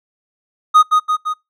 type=tone with echo; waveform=triangle; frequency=1245 Hz; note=D#6; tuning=1 cent sharp; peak=-3 dBFS; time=0.74-0.83 s; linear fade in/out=20 ms; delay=170 ms; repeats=3; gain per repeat=-4 dB; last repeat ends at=1.34 s; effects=noise-tail reverb RT60 0.2 s tail -25 dB re dry